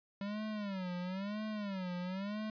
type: tone with vibrato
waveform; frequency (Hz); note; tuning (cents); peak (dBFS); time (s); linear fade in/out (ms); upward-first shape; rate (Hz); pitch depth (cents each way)
square; 196; G3; 0; -38; 0.21-2.5; 2; sine; 1; 170
effects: resampled to 11025 Hz